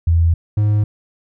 sine / triangle tone pair in turn, 83.4 / 105.08 Hz, E2 / G#2, +21 / +21 cents, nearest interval major third, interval 400 cents, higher second, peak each -10 dBFS, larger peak neither, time 0.07-0.34 / 0.57-0.84 s, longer neither, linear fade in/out 5 ms, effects none

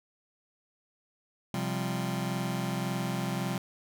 sawtooth chord, C suspended fourth, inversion none, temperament just, 130.81 / 174.42 / 196.22 Hz, C3 / F3 / G3, 0 / -2 / +2 cents, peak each -30 dBFS, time 1.54-3.58 s, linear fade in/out 2 ms, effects none

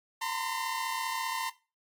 sawtooth tone cluster, 912 / 1003 / 1038 Hz, A#5 / B5 / C6, -38 / +26 / -14 cents, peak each -30 / -35 / -33 dBFS, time 0.21-1.5 s, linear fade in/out 10 ms, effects noise-tail reverb RT60 0.3 s tail -18 dB re dry + AAC 64 kbps

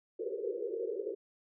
pink band-pass noise, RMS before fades -37 dBFS, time 0.19-1.15 s, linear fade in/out 10 ms, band 360 to 510 Hz, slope 96 dB/octave, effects none

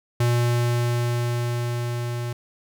square tone with level ramp, 120 Hz, B2, 49 cents flat, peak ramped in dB -18 to -27 dBFS, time 0.2-2.33 s, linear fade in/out 5 ms, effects none

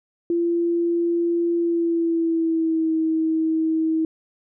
sine tone with pitch glide, 341.2 to 320.2 Hz, F4 to D#4, -40 to +50 cents, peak -18 dBFS, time 0.3-4.05 s, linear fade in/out 2 ms, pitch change -110 cents, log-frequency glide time 1.56-2.93 s, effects none

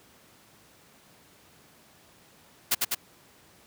white noise with echo, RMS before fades -23 dBFS, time 2.71-2.75 s, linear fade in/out 10 ms, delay 100 ms, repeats 2, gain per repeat -2 dB, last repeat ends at 2.95 s, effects pink hiss -57 dBFS RMS until 3.66 s + high-pass 100 Hz 12 dB/octave

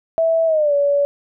sine tone with pitch glide, 655 to 570.2 Hz, E5 to C#5, -11 to +49 cents, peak -13 dBFS, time 0.18-1.05 s, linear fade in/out 0 ms, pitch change -240 cents, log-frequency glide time 0.46-0.74 s, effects none

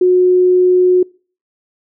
sine tone, 364 Hz, F#4, 28 cents flat, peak -7 dBFS, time 0.01-1.03 s, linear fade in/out 5 ms, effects noise-tail reverb RT60 0.4 s tail -25 dB re dry

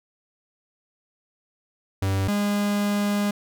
45% pulse tone pair in turn, 96.8 / 204.7 Hz, G2 / G#3, -21 / -25 cents, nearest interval octave + minor second, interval 1296 cents, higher second, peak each -21 dBFS, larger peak neither, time 2.02-2.28 / 2.28-3.31 s, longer second, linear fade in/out 5 ms, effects none

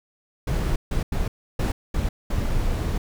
brown noise bursts at uneven times, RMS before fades -23 dBFS, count 6, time 0.47-0.76 / 0.91-1.03 / 1.12-1.28 / 1.59-1.72 / 1.94-2.09 / 2.3-2.98 s, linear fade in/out 5 ms, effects none

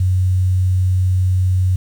sine tone with quantisation, 92.5 Hz, F#2, in tune, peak -12 dBFS, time 0-1.76 s, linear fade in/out 5 ms, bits 7, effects none

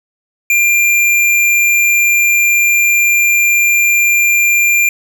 square tone, 2387 Hz, D7, 28 cents sharp, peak -9 dBFS, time 0.5-4.89 s, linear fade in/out 2 ms, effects none

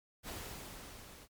pink noise with level ramp, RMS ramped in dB -43 to -55 dBFS, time 0.23-1.28 s, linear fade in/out 50 ms, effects MP3 96 kbps

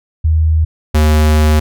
sine / square tone pair in turn, 79.2 / 76.59 Hz, D#2 / D#2, +31 / -27 cents, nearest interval minor second, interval 58 cents, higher first, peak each -8 dBFS, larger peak neither, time 0.24-0.65 / 0.94-1.6 s, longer second, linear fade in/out 10 ms, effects none

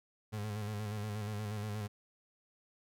35% pulse tone with vibrato, 105.3 Hz, G#2, 24 cents sharp, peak -35 dBFS, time 0.32-1.88 s, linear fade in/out 20 ms, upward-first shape square, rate 8.4 Hz, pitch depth 41 cents each way, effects none

